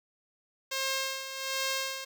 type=tone with tremolo; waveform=5% pulse; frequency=534 Hz; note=C5; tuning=35 cents sharp; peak=-17 dBFS; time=0.71-2.05 s; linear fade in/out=10 ms; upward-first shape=sine; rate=1.3 Hz; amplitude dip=65%; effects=none